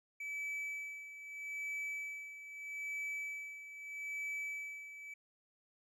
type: tone with tremolo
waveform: triangle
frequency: 2300 Hz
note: D7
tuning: 37 cents flat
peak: -36 dBFS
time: 0.2-5.14 s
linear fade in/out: 5 ms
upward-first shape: sine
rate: 0.79 Hz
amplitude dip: 70%
effects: none